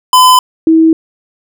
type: tone pair in turn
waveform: square / sine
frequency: 1013 / 322.8 Hz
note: B5 / E4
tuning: +44 / -36 cents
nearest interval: octave + minor sixth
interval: 1980 cents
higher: first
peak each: -3 dBFS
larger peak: neither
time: 0.13-0.39 / 0.67-0.93 s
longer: neither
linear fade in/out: 2 ms
effects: none